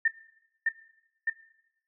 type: tone with echo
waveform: sine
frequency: 1806 Hz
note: A6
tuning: 45 cents sharp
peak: -20 dBFS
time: 0.05-0.08 s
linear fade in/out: 5 ms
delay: 610 ms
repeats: 2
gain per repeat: -2 dB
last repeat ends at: 1.3 s
effects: noise-tail reverb RT60 0.9 s tail -18 dB re dry